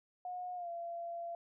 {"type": "tone with pitch glide", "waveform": "sine", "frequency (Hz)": [723, 683.2], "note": ["F#5", "F5"], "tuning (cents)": [-40, -38], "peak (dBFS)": -39, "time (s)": [0.25, 1.35], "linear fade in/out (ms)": 2, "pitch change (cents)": -98, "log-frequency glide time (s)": [0.55, 0.69], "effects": []}